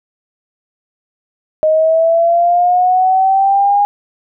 sine linear sweep, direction up, 620 to 819 Hz, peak -8 dBFS, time 1.63-3.85 s, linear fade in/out 0 ms, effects none

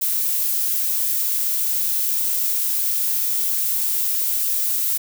violet noise, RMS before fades -21 dBFS, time 0.01-4.98 s, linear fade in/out 10 ms, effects none

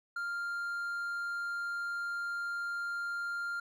triangle tone, 1396.9 Hz, F6, in tune, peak -32 dBFS, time 0.16-3.6 s, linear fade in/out 5 ms, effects none

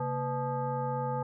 sine tone with frequency modulation, 501 Hz, B4, 25 cents sharp, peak -29 dBFS, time 0-1.23 s, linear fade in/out 5 ms, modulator 366 Hz, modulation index 1.5, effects none

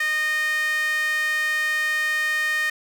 sawtooth tone with high-pass filter, 615 Hz, D#5, 20 cents flat, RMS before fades -23 dBFS, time 0-2.7 s, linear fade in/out 5 ms, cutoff 1800 Hz, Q 6.2, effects none

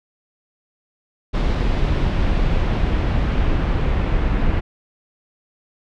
brown noise with low-pass filter sweep, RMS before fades -18 dBFS, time 1.33-4.61 s, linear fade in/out 20 ms, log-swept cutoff 3900 to 2500 Hz, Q 1.1, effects none

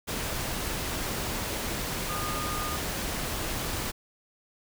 sine tone in noise, 1222 Hz, D#6, 32 cents flat, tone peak -34 dBFS, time 2.08-2.77 s, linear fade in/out 20 ms, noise pink, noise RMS -32 dBFS, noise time 0.07-3.92 s, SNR -5 dB, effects none

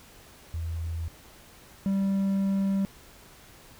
sine / triangle tone pair in turn, 82.41 / 195.33 Hz, E2 / G3, 0 / -6 cents, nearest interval octave + minor third, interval 1494 cents, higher second, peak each -29 / -21 dBFS, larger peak second, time 0.54-1.08 / 1.86-2.85 s, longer second, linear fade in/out 0 ms, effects pink hiss -52 dBFS RMS until 3.79 s

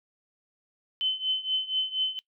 sine tone with tremolo, 3052 Hz, G7, 47 cents flat, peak -22 dBFS, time 1.01-2.19 s, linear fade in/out 0 ms, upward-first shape triangle, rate 4.2 Hz, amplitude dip 90%, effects noise-tail reverb RT60 0.1 s tail -20 dB re dry

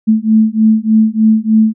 sine beating tone pair, 217.4 / 220.7 Hz, A3 / A3, -21 / +5 cents, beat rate 3.3 Hz, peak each -10 dBFS, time 0.07-1.74 s, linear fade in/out 20 ms, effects none

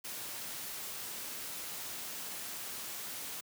white noise, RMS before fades -42 dBFS, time 0.04-3.41 s, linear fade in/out 10 ms, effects high-pass 100 Hz 12 dB/octave

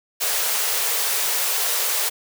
white high-pass noise, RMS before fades -22 dBFS, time 0.2-2.1 s, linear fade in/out 20 ms, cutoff 390 Hz, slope 96 dB/octave, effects none

